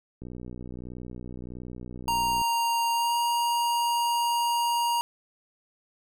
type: click train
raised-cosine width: 3 ms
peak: -27 dBFS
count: 136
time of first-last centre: 0.22-2.415 s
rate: 61.5 Hz
type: tone with pitch glide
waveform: square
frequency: 933 to 944.4 Hz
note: A#5 to A#5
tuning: +1 to +22 cents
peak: -24 dBFS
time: 2.08-5.01 s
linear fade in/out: 0 ms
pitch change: +21 cents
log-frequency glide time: 2.92-3.16 s
effects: none